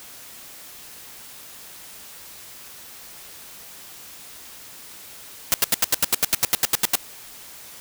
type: noise bursts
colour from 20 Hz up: white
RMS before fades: -17 dBFS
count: 15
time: 5.52-6.954 s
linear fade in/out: 0 ms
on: 20 ms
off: 81 ms
effects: white hiss -42 dBFS RMS until 7.8 s